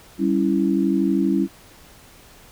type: chord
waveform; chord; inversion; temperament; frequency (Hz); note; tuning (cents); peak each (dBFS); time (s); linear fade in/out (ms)
sine; C# diminished; second; equal; 196 / 277.2 / 329.6; G3 / C#4 / E4; 0 / 0 / 0; -21; 0.18-1.48; 50
effects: pink hiss -48 dBFS RMS until 2.51 s